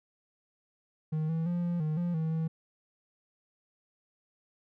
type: tone with pitch steps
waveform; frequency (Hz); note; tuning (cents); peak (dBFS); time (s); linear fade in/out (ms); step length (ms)
triangle; 156 / 162.8 / 174.5 / 173.4 / 154.5 / 174.3 / 159.9 / 161.2; D#3 / E3 / F3 / F3 / D#3 / F3 / D#3 / E3; +5 / -21 / -1 / -12 / -12 / -3 / +48 / -38; -26; 1.12-2.48; 10; 170
effects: none